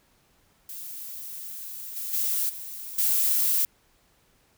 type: noise with level steps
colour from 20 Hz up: violet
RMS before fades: -38 / -33 / -26 / -38 / -23 dBFS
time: 0.69-3.65 s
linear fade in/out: 2 ms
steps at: 1.96 / 2.13 / 2.49 / 2.98 s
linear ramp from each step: 5 ms
effects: pink hiss -64 dBFS RMS until 4.57 s